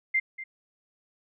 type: tone with echo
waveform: sine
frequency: 2093 Hz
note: C7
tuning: in tune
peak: -21 dBFS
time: 0.14-0.2 s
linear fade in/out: 10 ms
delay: 240 ms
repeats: 1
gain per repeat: -14 dB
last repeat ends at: 0.44 s
effects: none